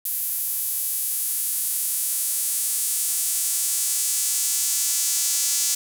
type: tone with high-pass filter sweep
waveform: square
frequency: 155.56 Hz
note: D#3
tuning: in tune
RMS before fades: -24 dBFS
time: 0.05-5.75 s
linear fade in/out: 5 ms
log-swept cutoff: 12000 to 6800 Hz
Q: 1.6
effects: 7-bit